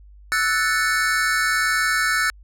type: chord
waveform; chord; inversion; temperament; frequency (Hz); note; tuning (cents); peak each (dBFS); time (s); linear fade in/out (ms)
square; F# minor seventh; third; equal; 1318.5 / 1480 / 1760 / 2217; E6 / F#6 / A6 / C#7; 0 / 0 / 0 / 0; -26 / -23 / -23 / -28; 0.32-2.3; 0
effects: added 50 Hz sine -43 dBFS peak until 2.43 s + low-pass 12000 Hz 12 dB/octave